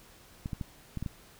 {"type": "clicks", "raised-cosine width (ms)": 5, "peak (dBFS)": -22, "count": 6, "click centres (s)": [0.459, 0.532, 0.612, 0.973, 1.026, 1.062], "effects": ["pink hiss -56 dBFS RMS until 1.39 s"]}